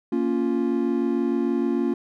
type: chord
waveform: triangle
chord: Bb minor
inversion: none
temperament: just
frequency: 233.1 / 279.7 / 349.6 Hz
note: Bb3 / Db4 / F4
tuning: 0 / +16 / +2 cents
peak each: -23 dBFS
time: 0.12-1.94 s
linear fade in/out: 5 ms
effects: none